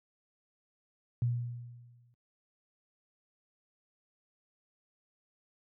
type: tone with exponential decay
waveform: sine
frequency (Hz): 120.2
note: B2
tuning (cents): -46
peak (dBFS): -24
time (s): 1.22-2.14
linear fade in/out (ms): 0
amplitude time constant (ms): 200
effects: high-pass 80 Hz 12 dB/octave